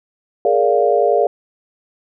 sine chord, Bb dominant seventh, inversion third, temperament equal with one note detuned, 415.3 / 466.2 / 577.9 / 698.5 Hz, Ab4 / Bb4 / D5 / F5, 0 / 0 / -28 / 0 cents, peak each -17 dBFS, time 0.45-1.27 s, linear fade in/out 2 ms, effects none

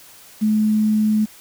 sine tone with quantisation, 214.6 Hz, A3, 43 cents flat, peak -14 dBFS, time 0.41-1.26 s, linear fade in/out 20 ms, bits 7, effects white hiss -45 dBFS RMS until 1.4 s

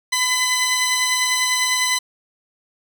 15% pulse tone pair together, 1011 / 2012 Hz, B5 / B6, +40 / +32 cents, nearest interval octave, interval 1192 cents, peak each -15 / -13 dBFS, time 0.12-1.99 s, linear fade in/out 10 ms, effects none

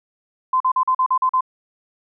sine tone bursts, 1030 Hz, C6, 28 cents flat, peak -14 dBFS, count 8, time 0.53-1.408 s, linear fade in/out 5 ms, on 73 ms, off 42 ms, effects none

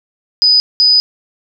sine tone bursts at uneven times, 4981 Hz, D#8, 1 cent sharp, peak -6 dBFS, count 2, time 0.42-0.6 / 0.8-1 s, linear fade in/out 0 ms, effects none

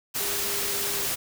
sine tone in noise, 403.2 Hz, G4, 49 cents sharp, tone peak -37 dBFS, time 0.19-1.07 s, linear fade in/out 20 ms, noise white, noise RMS -28 dBFS, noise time 0.14-1.16 s, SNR -12 dB, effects none

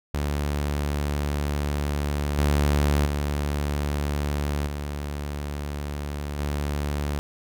sawtooth tone with level steps, 72.7 Hz, D2, 17 cents flat, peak -20 / -15 / -20 / -25 / -21 dBFS, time 0.14-7.19 s, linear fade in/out 0 ms, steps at 2.38 / 3.06 / 4.67 / 6.39 s, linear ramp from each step 2 ms, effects none

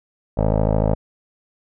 15% pulse tone with low-pass filter, 53.4 Hz, G#1, 49 cents sharp, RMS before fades -18 dBFS, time 0.37-0.95 s, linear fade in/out 10 ms, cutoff 670 Hz, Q 3.4, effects none

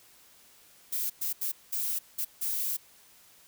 violet noise bursts at uneven times, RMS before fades -31 dBFS, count 6, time 0.92-1.1 / 1.21-1.33 / 1.41-1.52 / 1.72-1.99 / 2.18-2.25 / 2.41-2.77 s, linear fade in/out 10 ms, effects white hiss -58 dBFS RMS until 3.47 s

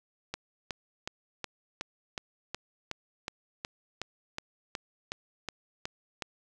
click train, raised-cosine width 0.2 ms, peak -17 dBFS, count 17, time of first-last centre 0.34-6.222 s, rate 2.72 Hz, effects none

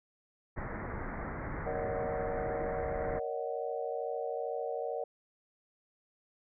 pink low-pass noise, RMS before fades -39 dBFS, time 0.56-3.2 s, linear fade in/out 20 ms, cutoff 2100 Hz, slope 96 dB/octave
sine chord, D# minor seventh, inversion second, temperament just, 466.7 / 560 / 622.3 / 746.7 Hz, A#4 / C#5 / D#5 / F#5, +2 / +18 / 0 / +16 cents, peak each -37 / -39 / -40 / -40 dBFS, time 1.66-5.04 s, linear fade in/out 5 ms
effects none

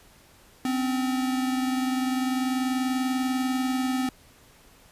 square tone pair together, 257.2 / 277.5 Hz, C4 / C#4, -30 / +2 cents, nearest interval minor second, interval 132 cents, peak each -25 / -35 dBFS, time 0.65-4.09 s, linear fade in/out 2 ms, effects pink hiss -55 dBFS RMS until 4.91 s + resampled to 32000 Hz

